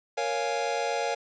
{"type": "chord", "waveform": "square", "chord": "Bb minor seventh", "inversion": "none", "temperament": "equal", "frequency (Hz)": [466.2, 554.4, 698.5, 830.6], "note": ["Bb4", "Db5", "F5", "Ab5"], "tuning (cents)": [0, 0, 0, 0], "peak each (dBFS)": -33, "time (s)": [0.17, 1.15], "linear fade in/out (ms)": 10, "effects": ["resampled to 16000 Hz", "9-bit"]}